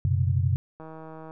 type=chord; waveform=sine; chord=F# suspended fourth; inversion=none; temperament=equal with one note detuned; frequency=92.5 / 123.47 / 135.66 Hz; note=F#2 / B2 / C#3; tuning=0 / 0 / -37 cents; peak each=-23 / -26 / -27 dBFS; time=0.05-0.56 s; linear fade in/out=0 ms
type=click train; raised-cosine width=1 ms; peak=-29 dBFS; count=82; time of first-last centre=0.8-1.309 s; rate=159 Hz
effects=none